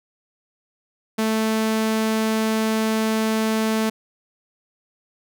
sawtooth tone, 220 Hz, A3, in tune, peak -15 dBFS, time 1.18-3.9 s, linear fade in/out 10 ms, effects none

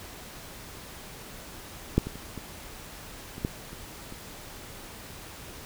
clicks, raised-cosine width 3 ms, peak -7 / -20 / -29 / -24 / -27 / -14 / -29 / -27 dBFS, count 8, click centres 1.98 / 2.07 / 2.156 / 2.377 / 3.381 / 3.449 / 3.731 / 4.124 s, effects pink hiss -44 dBFS RMS until 5.65 s

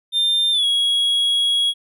triangle tone with pitch glide, 3600 to 3320 Hz, A7 to G#7, +39 to -1 cents, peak -14 dBFS, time 0.12-1.74 s, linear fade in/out 50 ms, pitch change -140 cents, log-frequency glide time 0.52-0.65 s, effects none

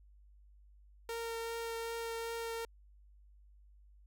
sawtooth tone with vibrato, 459.7 Hz, A#4, 24 cents flat, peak -34 dBFS, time 1.09-2.65 s, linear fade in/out 2 ms, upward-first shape triangle, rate 2.6 Hz, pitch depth 11 cents each way, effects added 50 Hz sine -58 dBFS peak until 4.06 s

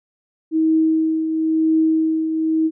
sine tone with tremolo, 318.7 Hz, D#4, 42 cents sharp, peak -12 dBFS, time 0.51-2.71 s, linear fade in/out 50 ms, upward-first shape triangle, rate 0.98 Hz, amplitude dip 55%, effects none

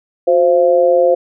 sine tone with amplitude modulation, 523.3 Hz, C5, in tune, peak -4 dBFS, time 0.27-1.15 s, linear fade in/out 10 ms, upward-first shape sine, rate 161 Hz, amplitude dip 90%, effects none

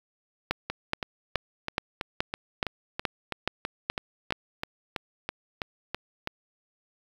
two click trains, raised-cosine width 0.3 ms, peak -9 / -14 dBFS, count 10 / 18, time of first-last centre 0.51-4.324 / 0.7-6.274 s, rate 2.36 / 3.05 Hz, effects 7-bit

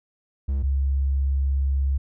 triangle / sine tone pair in turn, 68 / 68.31 Hz, C#2 / C#2, -33 / -25 cents, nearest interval unison, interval 8 cents, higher second, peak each -19 dBFS, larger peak neither, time 0.48-0.63 / 0.63-1.98 s, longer second, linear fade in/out 10 ms, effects none

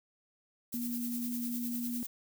violet noise with tremolo, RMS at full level -39 dBFS, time 0.72-2.07 s, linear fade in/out 10 ms, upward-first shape sine, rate 9.9 Hz, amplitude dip 50%
sine tone, 240 Hz, B3, 49 cents flat, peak -34 dBFS, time 0.74-2.03 s, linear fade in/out 0 ms
effects none

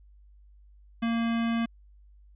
square tone with notch filter, 230.6 Hz, A#3, 19 cents flat, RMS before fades -27 dBFS, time 1.02-1.66 s, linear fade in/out 10 ms, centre 500 Hz, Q 1, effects added 50 Hz sine -52 dBFS peak until 2.35 s + resampled to 8000 Hz

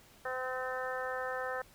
harmonic tone, 256.8 Hz, C4, 32 cents flat, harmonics 2 / 3 / 4 / 5 / 6 / 7, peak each -38 / -42 / -45 / -42 / -43 / -42 dBFS, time 0.25-1.62 s, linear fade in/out 5 ms, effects pink hiss -60 dBFS RMS until 1.74 s

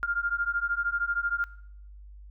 sine beating tone pair, 1396.9 / 1409.9 Hz, F6 / F6, 0 / +16 cents, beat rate 13 Hz, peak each -29 dBFS, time 0.03-1.44 s, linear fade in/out 0 ms, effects noise-tail reverb RT60 0.7 s tail -20 dB re dry + added 50 Hz sine -44 dBFS peak until 2.3 s

